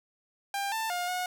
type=tone with pitch steps; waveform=sawtooth; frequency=797 / 889 / 711 / 726 Hz; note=G5 / A5 / F5 / F#5; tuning=+28 / +18 / +31 / -33 cents; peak=-26 dBFS; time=0.54-1.26 s; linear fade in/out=2 ms; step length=180 ms; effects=none